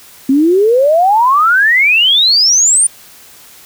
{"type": "exponential sweep", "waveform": "sine", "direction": "up", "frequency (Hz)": [260, 9360], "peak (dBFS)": -6, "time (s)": [0.29, 2.87], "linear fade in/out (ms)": 5, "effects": ["white hiss -39 dBFS RMS until 3.65 s"]}